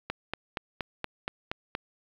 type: click train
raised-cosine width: 0.3 ms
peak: -14 dBFS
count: 8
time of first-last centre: 0.1-1.751 s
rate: 4.24 Hz
effects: low-pass 4000 Hz 12 dB/octave + 8-bit